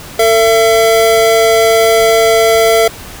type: tone pair together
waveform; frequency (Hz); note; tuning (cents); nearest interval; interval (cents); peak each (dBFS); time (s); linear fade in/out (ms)
square; 449.4 / 672.4; A4 / E5; +37 / +34; perfect fifth; 697; -10; 0.19-2.88; 5
effects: pink hiss -30 dBFS RMS until 3.2 s